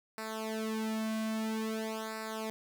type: tone with flanger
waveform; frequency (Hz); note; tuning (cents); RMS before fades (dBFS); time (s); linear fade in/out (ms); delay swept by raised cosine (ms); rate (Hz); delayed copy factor
sawtooth; 220; A3; 0; -36; 0.18-2.5; 0; 0.31 to 2.21; 0.5; -0.95
effects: none